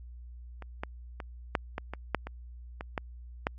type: clicks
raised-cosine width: 0.5 ms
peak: -28 / -18 / -23 / -10 / -18 / -21 / -10 / -23 / -22 / -15 / -12 dBFS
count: 11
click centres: 0.623 / 0.835 / 1.202 / 1.552 / 1.781 / 1.936 / 2.147 / 2.27 / 2.809 / 2.978 / 3.469 s
effects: added 60 Hz sine -43 dBFS peak until 3.58 s + MP3 48 kbps